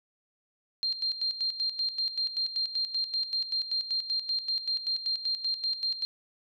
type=tone with tremolo; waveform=sine; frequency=4186 Hz; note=C8; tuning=in tune; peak=-26 dBFS; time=0.83-6.05 s; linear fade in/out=0 ms; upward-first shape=square; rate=5.2 Hz; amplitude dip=70%; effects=none